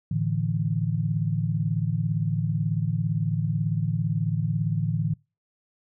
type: chord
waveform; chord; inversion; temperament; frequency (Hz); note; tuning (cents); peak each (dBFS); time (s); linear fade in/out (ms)
sine; A suspended fourth; none; equal; 110 / 146.83 / 164.81; A2 / D3 / E3; 0 / 0 / 0; -27; 0.11-5.14; 5
effects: noise-tail reverb RT60 0.3 s tail -26 dB re dry